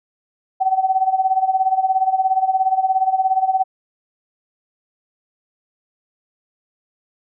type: tone with tremolo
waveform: sine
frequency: 760 Hz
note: F#5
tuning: 46 cents sharp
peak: -11 dBFS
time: 0.6-3.64 s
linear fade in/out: 20 ms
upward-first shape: sine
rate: 17 Hz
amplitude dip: 80%
effects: none